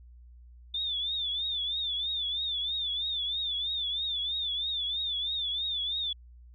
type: tone with vibrato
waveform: sine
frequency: 3552 Hz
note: A7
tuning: 16 cents sharp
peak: -29 dBFS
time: 0.74-6.13 s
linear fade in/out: 5 ms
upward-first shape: triangle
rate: 3.1 Hz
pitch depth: 120 cents each way
effects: added 60 Hz sine -49 dBFS peak until 6.54 s